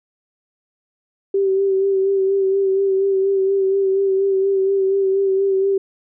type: tone with vibrato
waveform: sine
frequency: 388.4 Hz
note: G4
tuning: 16 cents flat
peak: -14 dBFS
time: 1.34-5.78 s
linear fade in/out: 5 ms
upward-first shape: sine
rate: 4.2 Hz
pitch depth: 30 cents each way
effects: none